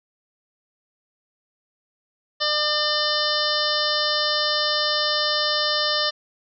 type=harmonic tone; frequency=600 Hz; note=D5; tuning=37 cents sharp; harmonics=1 / 2 / 3 / 5 / 6 / 7 / 8 / 9; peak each=-28 / -28 / -28 / -28 / -28 / -28 / -28 / -28 dBFS; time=2.4-6.11 s; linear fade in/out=20 ms; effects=none